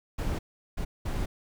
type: noise bursts at uneven times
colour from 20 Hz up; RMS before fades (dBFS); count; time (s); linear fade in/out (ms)
brown; -30; 3; 0.18-0.39 / 0.77-0.85 / 1.05-1.26; 10
effects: none